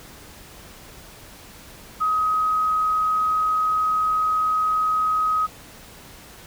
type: tone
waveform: sine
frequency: 1263 Hz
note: D#6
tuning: 26 cents sharp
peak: -18 dBFS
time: 2-5.47 s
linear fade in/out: 20 ms
effects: pink hiss -44 dBFS RMS until 6.46 s